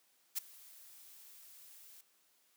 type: noise with ADSR envelope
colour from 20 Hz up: blue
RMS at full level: -34 dBFS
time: 0.35-2.01 s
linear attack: 30 ms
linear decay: 10 ms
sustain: -23 dB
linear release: 3 ms
effects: white hiss -72 dBFS RMS until 2.56 s + high-pass 200 Hz 12 dB/octave